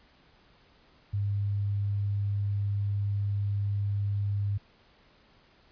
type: tone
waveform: sine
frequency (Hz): 101.1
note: G#2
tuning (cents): -46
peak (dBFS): -26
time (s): 1.13-4.58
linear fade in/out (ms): 10
effects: pink hiss -61 dBFS RMS until 5.71 s + resampled to 11025 Hz